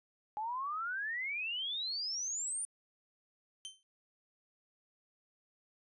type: exponential sweep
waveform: sine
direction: up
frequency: 830.6 to 9397 Hz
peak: -35 dBFS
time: 0.37-2.65 s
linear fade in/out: 0 ms
type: tone with exponential decay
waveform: sawtooth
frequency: 3100 Hz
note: G7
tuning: 20 cents flat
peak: -36 dBFS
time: 3.65-3.83 s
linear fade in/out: 0 ms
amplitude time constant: 39 ms
effects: resampled to 24000 Hz